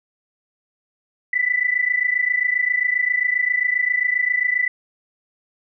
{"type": "tone pair together", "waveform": "sine", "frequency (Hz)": [1972.5, 2000], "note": ["B6", "B6"], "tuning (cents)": [-3, 21], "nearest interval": "unison", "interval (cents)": 24, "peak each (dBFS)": -20, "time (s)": [1.33, 4.68], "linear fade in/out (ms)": 5, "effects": []}